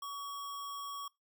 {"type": "tone with sample-and-hold", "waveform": "sine", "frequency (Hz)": 1131, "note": "C#6", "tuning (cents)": 34, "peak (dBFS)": -39, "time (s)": [0.02, 1.08], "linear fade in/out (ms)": 5, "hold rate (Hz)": 4410, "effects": ["noise-tail reverb RT60 0.2 s tail -23 dB re dry"]}